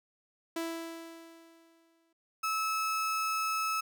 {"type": "tone with exponential decay", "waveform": "sawtooth", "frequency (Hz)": 330.7, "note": "E4", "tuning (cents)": 6, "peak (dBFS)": -28, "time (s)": [0.56, 2.13], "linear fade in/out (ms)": 5, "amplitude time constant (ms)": 340}
{"type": "tone", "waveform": "35% pulse", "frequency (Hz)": 1300, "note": "E6", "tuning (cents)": -24, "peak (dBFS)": -28, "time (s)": [2.43, 3.81], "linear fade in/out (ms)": 10}
{"effects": []}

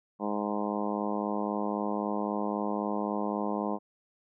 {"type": "harmonic tone", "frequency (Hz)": 103.8, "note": "G#2", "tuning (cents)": 0, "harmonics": [2, 3, 4, 5, 6, 7, 8, 9, 10], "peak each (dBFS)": [-33, -36, -38, -38, -39, -39, -40, -39, -40], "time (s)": [0.19, 3.79], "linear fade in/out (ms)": 50, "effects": []}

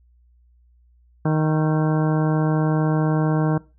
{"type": "harmonic tone with a mistuned harmonic", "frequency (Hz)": 155.56, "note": "D#3", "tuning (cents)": 0, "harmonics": [1, 2, 3, 4, 5, 6, 7, 9, 10], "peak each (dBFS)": [-18, -24, -28, -30, -32, -34, -35, -37, -38], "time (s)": [1.25, 3.58], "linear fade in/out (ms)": 5, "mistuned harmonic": 9, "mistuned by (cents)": -48, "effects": ["noise-tail reverb RT60 0.3 s tail -21 dB re dry", "added 60 Hz sine -53 dBFS peak until 3.78 s"]}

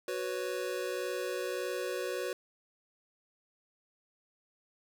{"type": "chord", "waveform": "square", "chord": "F# suspended fourth", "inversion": "none", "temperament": "just", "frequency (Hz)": [370, 493.3, 555], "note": ["F#4", "B4", "C#5"], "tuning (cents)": [0, -2, 2], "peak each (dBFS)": [-38, -38, -40], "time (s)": [0.08, 2.33], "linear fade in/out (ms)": 2, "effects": []}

